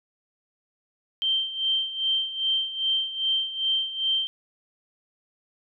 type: tone with tremolo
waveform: sine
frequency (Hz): 3136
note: G7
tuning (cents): 0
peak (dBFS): -20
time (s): 1.22-4.27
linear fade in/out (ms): 0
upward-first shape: sine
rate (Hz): 2.5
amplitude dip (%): 75
effects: none